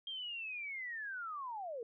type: linear sweep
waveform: sine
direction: down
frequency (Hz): 3220 to 440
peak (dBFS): -40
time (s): 0.07-1.83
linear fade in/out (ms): 2
effects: none